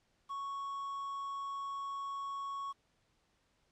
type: tone with quantisation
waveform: triangle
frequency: 1108.7 Hz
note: C#6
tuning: in tune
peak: -36 dBFS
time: 0.29-2.73 s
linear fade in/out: 20 ms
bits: 10
effects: pink hiss -75 dBFS RMS until 3.71 s + low-pass 7000 Hz 12 dB/octave